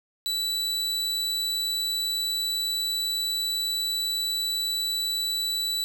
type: tone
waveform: 40% pulse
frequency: 3954 Hz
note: B7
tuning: 1 cent sharp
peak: -24 dBFS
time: 0.26-5.84 s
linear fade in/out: 0 ms
effects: none